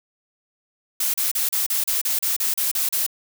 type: noise bursts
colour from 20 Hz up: blue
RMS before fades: -22 dBFS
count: 12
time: 1-3.065 s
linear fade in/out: 5 ms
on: 140 ms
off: 35 ms
effects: none